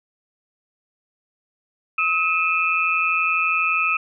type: tone cluster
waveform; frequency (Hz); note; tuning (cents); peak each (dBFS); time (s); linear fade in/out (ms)
sine; 1281 / 2456 / 2628; E6 / D#7 / E7; -50 / -23 / -6; -22; 1.98-3.97; 5
effects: none